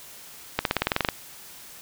accelerating click train, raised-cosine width 0.3 ms, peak -5 dBFS, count 11, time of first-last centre 0.59-1.088 s, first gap 62 ms, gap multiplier 0.95, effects white hiss -45 dBFS RMS until 1.81 s

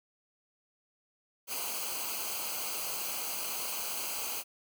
white noise with comb filter, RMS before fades -36 dBFS, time 1.47-4.44 s, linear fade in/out 50 ms, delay 0.55 ms, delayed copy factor -0.75, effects none

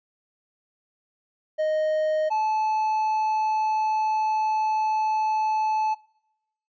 triangle tone pair in turn, 621 / 867 Hz, D#5 / A5, -3 / -26 cents, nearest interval tritone, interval 577 cents, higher second, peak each -19 dBFS, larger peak neither, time 1.58-2.3 / 2.3-5.95 s, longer second, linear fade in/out 20 ms, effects noise-tail reverb RT60 0.8 s tail -23 dB re dry + resampled to 16000 Hz

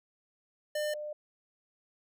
square / sine tone pair in turn, 600 / 600 Hz, D5 / D5, +37 / +37 cents, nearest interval unison, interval 0 cents, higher neither, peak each -31 / -36 dBFS, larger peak first, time 0.75-0.94 / 0.94-1.13 s, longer neither, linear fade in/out 5 ms, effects none

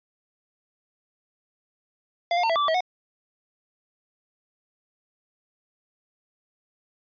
square tone with pitch steps, 691 / 709 / 906 / 661 / 1167 / 1157 / 643 / 732 Hz, F5 / F5 / A#5 / E5 / D6 / D6 / E5 / F#5, -19 / +26 / -50 / +5 / -11 / -26 / -43 / -19 cents, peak -21 dBFS, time 2.31-2.806 s, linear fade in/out 2 ms, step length 62 ms, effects resampled to 11025 Hz

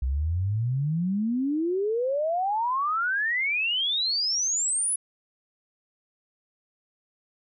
sine exponential sweep, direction up, 61.74 to 10460 Hz, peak -23 dBFS, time 0.02-4.96 s, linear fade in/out 5 ms, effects none

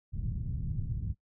white low-pass noise, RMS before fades -34 dBFS, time 0.12-1.15 s, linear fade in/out 50 ms, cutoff 140 Hz, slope 24 dB/octave, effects noise-tail reverb RT60 0.1 s tail -20 dB re dry

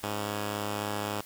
5% pulse tone pair together, 103.83 / 277.2 Hz, G#2 / C#4, 0 / 0 cents, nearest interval octave + perfect fourth, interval 1700 cents, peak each -20 / -31 dBFS, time 0.03-1.21 s, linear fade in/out 5 ms, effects white hiss -50 dBFS RMS until 1.25 s

